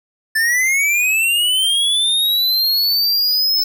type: linear sweep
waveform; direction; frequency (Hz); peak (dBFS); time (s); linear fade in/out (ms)
square; up; 1747 to 5274; -14; 0.35-3.64; 10
effects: none